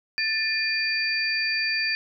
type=tone cluster; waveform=sine; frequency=1771 / 2426 / 4646 Hz; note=A6 / D#7 / D8; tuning=+11 / -44 / -20 cents; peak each=-27 dBFS; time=0.18-1.95 s; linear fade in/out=0 ms; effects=none